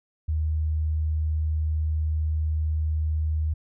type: tone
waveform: sine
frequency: 77.78 Hz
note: D#2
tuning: in tune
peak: -22 dBFS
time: 0.28-3.54 s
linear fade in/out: 10 ms
effects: none